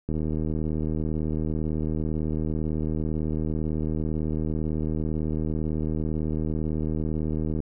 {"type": "click train", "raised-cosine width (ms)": 3, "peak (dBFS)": -16, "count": 587, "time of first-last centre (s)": [0.09, 7.603], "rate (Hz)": 78, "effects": []}